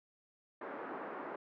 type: band-pass noise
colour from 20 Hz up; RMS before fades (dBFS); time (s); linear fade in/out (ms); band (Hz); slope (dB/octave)
pink; -44; 0.61-1.36; 5; 270 to 1600; 24
effects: none